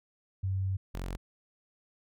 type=tone pair in turn; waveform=sine / sawtooth; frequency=95.5 / 45.07 Hz; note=G2 / F#1; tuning=-45 / -45 cents; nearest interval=octave + minor second; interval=1300 cents; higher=first; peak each=-28 / -31 dBFS; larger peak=first; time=0.43-0.77 / 0.94-1.17 s; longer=first; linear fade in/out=10 ms; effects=none